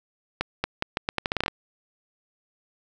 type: accelerating click train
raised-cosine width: 0.3 ms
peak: -8 dBFS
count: 13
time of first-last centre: 0.41-1.481 s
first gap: 230 ms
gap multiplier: 0.8
effects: none